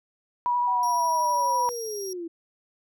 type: tone with vibrato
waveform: sine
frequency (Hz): 973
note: B5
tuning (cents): -26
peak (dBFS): -21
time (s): 0.46-1.69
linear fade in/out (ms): 0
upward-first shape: sine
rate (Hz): 12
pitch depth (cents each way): 16
type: linear sweep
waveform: sine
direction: down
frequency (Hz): 770 to 326.5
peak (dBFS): -31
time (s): 0.67-2.28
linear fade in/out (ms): 10
type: tone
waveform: 30% pulse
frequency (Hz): 5630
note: F8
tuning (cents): +13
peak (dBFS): -31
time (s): 0.83-2.13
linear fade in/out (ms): 2
effects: none